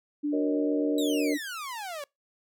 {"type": "tone", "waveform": "sine", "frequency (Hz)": 293.7, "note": "D4", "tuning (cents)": 0, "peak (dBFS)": -25, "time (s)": [0.23, 1.38], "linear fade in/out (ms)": 20}
{"type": "chord", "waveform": "sine", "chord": "D# minor seventh", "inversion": "first", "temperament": "equal", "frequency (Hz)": [370, 466.2, 554.4, 622.3], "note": ["F#4", "A#4", "C#5", "D#5"], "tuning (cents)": [0, 0, 0, 0], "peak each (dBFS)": [-35, -30, -35, -35], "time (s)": [0.32, 1.35], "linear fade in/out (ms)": 20}
{"type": "exponential sweep", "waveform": "sawtooth", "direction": "down", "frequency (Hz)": [3932, 551], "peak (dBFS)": -31, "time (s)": [0.98, 2.04], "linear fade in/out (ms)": 2}
{"effects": ["noise-tail reverb RT60 0.2 s tail -26 dB re dry"]}